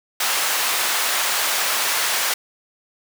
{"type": "high-pass noise", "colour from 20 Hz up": "pink", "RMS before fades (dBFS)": -21, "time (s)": [0.2, 2.34], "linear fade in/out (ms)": 5, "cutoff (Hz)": 980, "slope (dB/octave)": 12, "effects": []}